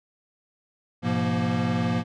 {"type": "tone cluster", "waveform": "square", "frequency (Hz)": [105.3, 124.3, 171.6, 236.2], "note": ["G#2", "B2", "F3", "A#3"], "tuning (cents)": [24, 12, -30, 23], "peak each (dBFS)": [-30, -32, -28, -27], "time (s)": [1.02, 2.04], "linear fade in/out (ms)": 50, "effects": ["low-pass 4000 Hz 12 dB/octave"]}